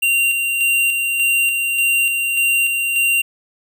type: tone with tremolo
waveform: square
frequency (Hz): 2768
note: F7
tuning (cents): -16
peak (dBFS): -14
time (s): 0.02-3.22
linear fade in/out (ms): 10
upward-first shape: square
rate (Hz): 1.7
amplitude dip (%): 35
effects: none